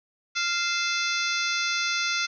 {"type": "harmonic tone with a mistuned harmonic", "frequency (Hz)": 695, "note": "F5", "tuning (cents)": -9, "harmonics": [2, 3, 4, 5, 6, 7, 8, 9], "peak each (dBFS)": [-29, -31, -32, -33, -34, -34, -35, -36], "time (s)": [0.35, 2.27], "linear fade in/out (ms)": 20, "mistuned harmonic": 4, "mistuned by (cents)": -100, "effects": []}